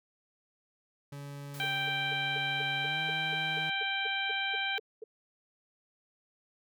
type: tone with pitch glide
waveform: 40% pulse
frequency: 142.1 to 157.67 Hz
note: C#3 to D#3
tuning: +43 to +23 cents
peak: -40 dBFS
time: 1.12-3.7 s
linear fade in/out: 5 ms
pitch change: +180 cents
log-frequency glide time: 2.82-3 s
type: noise with exponential decay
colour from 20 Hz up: white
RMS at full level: -48 dBFS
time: 1.54-2.69 s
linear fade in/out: 2 ms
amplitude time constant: 250 ms
type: harmonic tone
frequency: 784 Hz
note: G5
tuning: in tune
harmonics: 1 / 2 / 3 / 4 / 5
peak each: -38 / -35 / -35 / -36 / -41 dBFS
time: 1.6-4.78 s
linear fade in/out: 0 ms
type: tone bursts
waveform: sine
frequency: 440 Hz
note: A4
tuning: in tune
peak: -39 dBFS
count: 15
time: 1.63-5.04 s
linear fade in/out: 5 ms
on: 22 ms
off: 220 ms
effects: none